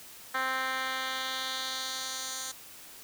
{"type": "tone with band-pass filter sweep", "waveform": "10% pulse", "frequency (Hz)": 261.6, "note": "C4", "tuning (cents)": 0, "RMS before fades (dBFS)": -34, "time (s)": [0.34, 2.52], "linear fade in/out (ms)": 10, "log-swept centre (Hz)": [1700, 7100], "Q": 1.5, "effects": ["white hiss -49 dBFS RMS until 3.03 s"]}